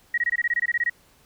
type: tone bursts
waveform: sine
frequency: 1900 Hz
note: A#6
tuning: 33 cents sharp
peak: -19 dBFS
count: 13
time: 0.14-0.898 s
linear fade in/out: 5 ms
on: 38 ms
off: 22 ms
effects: pink hiss -58 dBFS RMS until 1.25 s